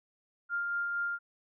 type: tone with tremolo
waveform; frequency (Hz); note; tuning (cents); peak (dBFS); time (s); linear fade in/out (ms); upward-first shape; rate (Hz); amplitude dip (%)
sine; 1400; F6; +4; -29; 0.49-1.19; 50; sine; 4.3; 25
effects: none